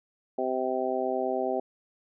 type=harmonic tone; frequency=129.3 Hz; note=C3; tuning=20 cents flat; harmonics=2 / 3 / 4 / 5 / 6; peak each=-35 / -31 / -33 / -31 / -33 dBFS; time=0.38-1.6 s; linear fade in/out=5 ms; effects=none